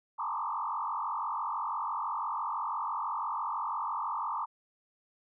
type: tone with frequency modulation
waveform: sine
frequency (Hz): 1046.5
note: C6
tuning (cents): 0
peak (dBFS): -31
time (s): 0.18-4.46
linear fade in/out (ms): 20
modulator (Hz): 46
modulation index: 4
effects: none